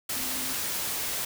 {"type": "tone in noise", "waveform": "sine", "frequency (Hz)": 258.6, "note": "C4", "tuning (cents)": -20, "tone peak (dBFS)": -41, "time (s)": [0.16, 0.53], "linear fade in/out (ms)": 5, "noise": "white", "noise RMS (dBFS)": -31, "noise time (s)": [0.09, 1.25], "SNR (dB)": -13, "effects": []}